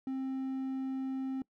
triangle tone with hard clipping, 264.7 Hz, C4, 20 cents sharp, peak -34 dBFS, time 0.07-1.42 s, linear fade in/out 2 ms, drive 6 dB, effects noise-tail reverb RT60 0.1 s tail -23 dB re dry

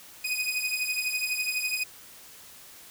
sawtooth beating tone pair, 2489 / 2501 Hz, D#7 / D#7, 0 / +8 cents, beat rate 12 Hz, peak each -27 dBFS, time 0.24-1.84 s, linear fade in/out 10 ms, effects white hiss -49 dBFS RMS until 2.9 s

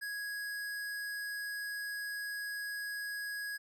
square tone, 1661.2 Hz, G#6, in tune, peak -38 dBFS, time 0.01-3.58 s, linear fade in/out 20 ms, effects none

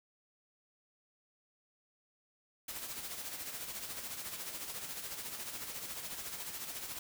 white noise with tremolo, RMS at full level -41 dBFS, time 2.68-6.99 s, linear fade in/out 5 ms, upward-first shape sine, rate 14 Hz, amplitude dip 50%, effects none

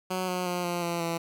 10% pulse tone with pitch steps, 185 / 181.4 / 177.87 / 174.42 / 171.02 / 167.7 Hz, F#3 / F#3 / F3 / F3 / F3 / E3, 0 / -34 / +32 / -2 / -36 / +30 cents, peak -20 dBFS, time 0.1-1.18 s, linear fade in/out 10 ms, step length 180 ms, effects none

